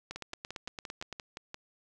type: two click trains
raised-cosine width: 0.2 ms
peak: -23 / -22 dBFS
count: 9 / 10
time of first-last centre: 0.16-1.544 / 0.11-1.127 s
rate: 5.78 / 8.85 Hz
effects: none